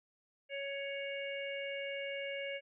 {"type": "harmonic tone with a mistuned harmonic", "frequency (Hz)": 556, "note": "C#5", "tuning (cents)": 5, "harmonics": [1, 3, 4, 5], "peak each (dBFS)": [-40, -48, -43, -46], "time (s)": [0.49, 2.61], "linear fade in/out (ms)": 50, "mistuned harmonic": 5, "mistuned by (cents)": 24, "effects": []}